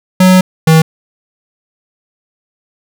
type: tone pair in turn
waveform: square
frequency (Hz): 185 / 160.11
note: F#3 / D#3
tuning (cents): 0 / +50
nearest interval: minor third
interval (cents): 250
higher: first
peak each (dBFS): -4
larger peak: neither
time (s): 0.2-0.41 / 0.67-0.82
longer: first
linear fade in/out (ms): 5
effects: none